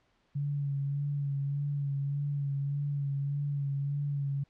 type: tone with vibrato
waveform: sine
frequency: 141.6 Hz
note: C#3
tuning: 37 cents sharp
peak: -29 dBFS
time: 0.35-4.44 s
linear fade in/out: 10 ms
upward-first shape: sine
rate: 1.7 Hz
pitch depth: 29 cents each way
effects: pink hiss -71 dBFS RMS until 4.49 s + low-pass 4000 Hz 12 dB/octave